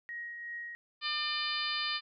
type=tone with tremolo; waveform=sine; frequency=1887 Hz; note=A#6; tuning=21 cents sharp; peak=-37 dBFS; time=0.09-0.75 s; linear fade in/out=0 ms; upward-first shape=triangle; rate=2.7 Hz; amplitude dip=40%
type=harmonic tone; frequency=600 Hz; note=D5; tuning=37 cents sharp; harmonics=2 / 3 / 4 / 5 / 6 / 7 / 8; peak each=-39 / -39 / -39 / -39 / -39 / -39 / -39 dBFS; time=1.01-2.01 s; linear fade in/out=50 ms
effects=none